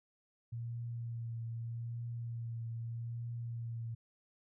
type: tone with vibrato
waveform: sine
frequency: 116.54 Hz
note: A#2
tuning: in tune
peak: -38 dBFS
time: 0.52-3.95 s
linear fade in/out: 10 ms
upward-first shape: triangle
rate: 0.81 Hz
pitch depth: 26 cents each way
effects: none